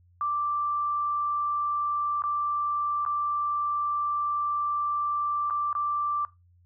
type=tone with dropouts; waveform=sine; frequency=1174.7 Hz; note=D6; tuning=in tune; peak=-25 dBFS; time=0.21-6.25 s; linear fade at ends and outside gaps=1 ms; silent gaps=2.221-2.238 / 3.051-3.062 / 5.5-5.507 / 5.729-5.751 s; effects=noise-tail reverb RT60 0.2 s tail -17 dB re dry + added 88 Hz sine -57 dBFS peak until 6.65 s